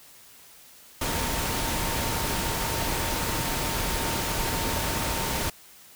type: tone in noise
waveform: sine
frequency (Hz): 913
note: A#5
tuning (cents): -36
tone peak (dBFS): -36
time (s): 1.01-5.5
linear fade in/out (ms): 5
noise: pink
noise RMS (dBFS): -28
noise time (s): 1.01-5.5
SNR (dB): -11
effects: white hiss -51 dBFS RMS until 5.95 s